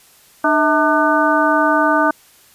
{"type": "harmonic tone with a mistuned harmonic", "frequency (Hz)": 300, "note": "D4", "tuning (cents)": 37, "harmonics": [1, 2, 3, 4, 5], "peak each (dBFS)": [-18, -18, -18, -18, -18], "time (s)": [0.44, 2.11], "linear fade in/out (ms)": 5, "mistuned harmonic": 2, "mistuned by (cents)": 120, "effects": ["white hiss -49 dBFS RMS until 2.54 s", "resampled to 32000 Hz"]}